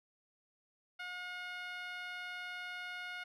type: tone with band-pass filter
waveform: 10% pulse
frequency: 720 Hz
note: F#5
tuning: 47 cents flat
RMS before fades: -44 dBFS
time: 0.99-3.24 s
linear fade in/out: 10 ms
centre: 1600 Hz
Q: 1.4
effects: none